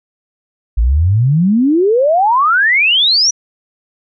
sine exponential sweep, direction up, 52 to 5960 Hz, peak -8 dBFS, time 0.77-3.31 s, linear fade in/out 10 ms, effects none

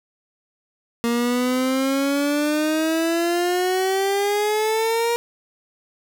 30% pulse exponential sweep, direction up, 233.1 to 473.9 Hz, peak -16 dBFS, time 1.04-5.16 s, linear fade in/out 0 ms, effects none

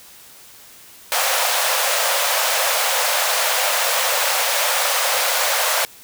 pink high-pass noise, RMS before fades -19 dBFS, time 1.12-5.85 s, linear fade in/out 0 ms, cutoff 500 Hz, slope 96 dB/octave, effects white hiss -44 dBFS RMS until 6.03 s

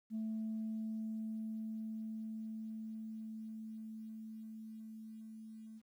sine tone with level ramp, 220 Hz, A3, in tune, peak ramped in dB -35 to -49 dBFS, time 0.1-5.82 s, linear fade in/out 50 ms, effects tanh soft clip ceiling -34 dBFS + 12-bit

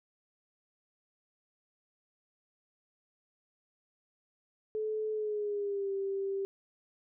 sine tone with pitch glide, 432.1 to 391.7 Hz, A4 to G4, -31 to -1 cents, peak -31 dBFS, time 4.75-6.45 s, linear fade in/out 0 ms, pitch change -170 cents, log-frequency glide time 5.12-5.92 s, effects none

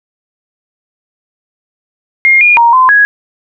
sine tone with pitch steps, 2129 / 2427 / 937 / 1029 / 1664 Hz, C7 / D#7 / A#5 / C6 / G#6, +30 / -44 / +9 / -29 / +3 cents, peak -3 dBFS, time 2.25-3.05 s, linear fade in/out 0 ms, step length 160 ms, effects none

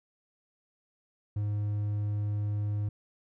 triangle tone, 103.83 Hz, G#2, in tune, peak -26 dBFS, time 1.36-2.89 s, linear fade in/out 5 ms, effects none

